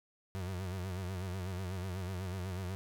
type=tone with vibrato; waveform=35% pulse; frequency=92.5 Hz; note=F#2; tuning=in tune; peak=-35 dBFS; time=0.35-2.75 s; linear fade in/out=0 ms; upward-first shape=sine; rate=8.1 Hz; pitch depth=87 cents each way; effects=none